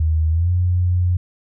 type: tone with pitch glide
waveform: sine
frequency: 79.2 to 89.41 Hz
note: D#2 to F2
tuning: +31 to +41 cents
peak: -14 dBFS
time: 0-1.17 s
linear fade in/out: 5 ms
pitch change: +210 cents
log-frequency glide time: 0.3-0.51 s
effects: none